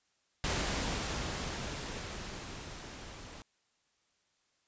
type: noise with level ramp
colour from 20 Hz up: pink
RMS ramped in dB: -32 to -49 dBFS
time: 0.44-3.42 s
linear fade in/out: 0 ms
effects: white hiss -75 dBFS RMS until 4.67 s + resampled to 16000 Hz